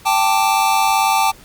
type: chord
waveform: square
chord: G suspended second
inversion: none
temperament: just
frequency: 784 / 882 / 1176 Hz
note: G5 / A5 / D6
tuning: 0 / +4 / +2 cents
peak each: -18 / -17 / -21 dBFS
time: 0.05-1.32 s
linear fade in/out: 20 ms
effects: pink hiss -44 dBFS RMS until 1.44 s + Opus 48 kbps